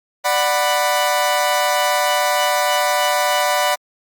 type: chord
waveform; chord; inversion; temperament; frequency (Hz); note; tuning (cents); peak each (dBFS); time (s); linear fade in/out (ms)
sawtooth; B minor; first; equal with one note detuned; 591.4 / 740 / 987.8; D5 / F#5 / B5; +12 / 0 / 0; -16; 0.24-3.76; 20
effects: Opus 48 kbps